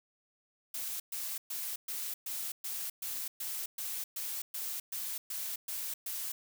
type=noise bursts; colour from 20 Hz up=blue; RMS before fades=-38 dBFS; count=15; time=0.74-6.32 s; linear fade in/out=5 ms; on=260 ms; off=120 ms; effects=none